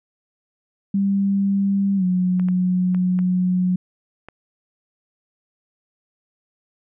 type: tone with pitch glide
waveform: sine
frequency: 197.5 to 182.16 Hz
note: G3 to F#3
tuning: +13 to -27 cents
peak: -16 dBFS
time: 0.94-3.76 s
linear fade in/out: 5 ms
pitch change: -140 cents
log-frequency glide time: 1.96-2.04 s
type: clicks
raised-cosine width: 0.5 ms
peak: -23 dBFS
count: 5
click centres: 2.397 / 2.486 / 2.947 / 3.19 / 4.286 s
effects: none